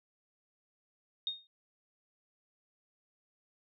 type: tone with exponential decay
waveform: sine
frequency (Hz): 3701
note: A#7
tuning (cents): -13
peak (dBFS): -29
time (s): 1.27-1.47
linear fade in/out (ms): 1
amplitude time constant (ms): 43
effects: none